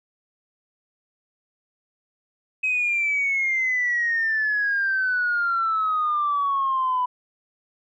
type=exponential sweep; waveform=sine; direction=down; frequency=2548 to 990 Hz; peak=-19 dBFS; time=2.63-7.06 s; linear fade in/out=10 ms; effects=tanh soft clip ceiling -15 dBFS